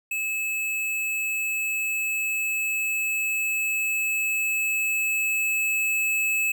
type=tone with level ramp; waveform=square; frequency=2598 Hz; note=E7; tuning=26 cents flat; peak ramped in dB=-26 to -22 dBFS; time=0.11-6.52 s; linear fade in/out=5 ms; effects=none